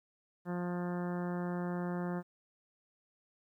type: harmonic tone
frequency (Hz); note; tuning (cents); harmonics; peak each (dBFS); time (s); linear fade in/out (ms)
176.7; F3; +21; 1 / 2 / 3 / 4 / 5 / 6 / 7 / 8 / 9 / 10; -35 / -41 / -45 / -47 / -49 / -51 / -52 / -53 / -54 / -55; 0.45-2.23; 50
effects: 12-bit